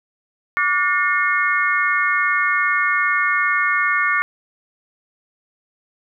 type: harmonic tone with a mistuned harmonic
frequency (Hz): 360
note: F#4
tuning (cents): -47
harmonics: 3 / 4 / 5 / 6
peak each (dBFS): -21 / -21 / -21 / -21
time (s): 0.57-4.22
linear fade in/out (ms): 0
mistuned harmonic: 3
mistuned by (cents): +120
effects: none